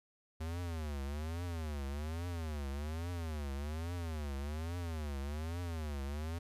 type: tone with vibrato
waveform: square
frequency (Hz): 77.8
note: D#2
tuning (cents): 0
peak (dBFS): -38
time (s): 0.4-6.39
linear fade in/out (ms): 10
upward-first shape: triangle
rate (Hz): 1.2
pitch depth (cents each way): 240
effects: resampled to 32000 Hz + 13-bit